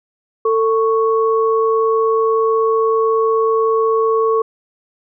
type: tone pair together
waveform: sine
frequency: 447.3 / 1108.7 Hz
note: A4 / C#6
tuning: +28 / 0 cents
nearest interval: octave + major third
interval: 1572 cents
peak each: -13 / -18 dBFS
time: 0.45-4.42 s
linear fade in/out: 5 ms
effects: none